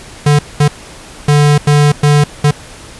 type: tone bursts at uneven times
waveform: square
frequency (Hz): 146.83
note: D3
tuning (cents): 0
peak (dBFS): -6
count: 6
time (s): 0.26-0.39 / 0.6-0.68 / 1.28-1.58 / 1.67-1.92 / 2.03-2.24 / 2.44-2.51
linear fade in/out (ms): 5
effects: pink hiss -33 dBFS RMS until 2.99 s + resampled to 24000 Hz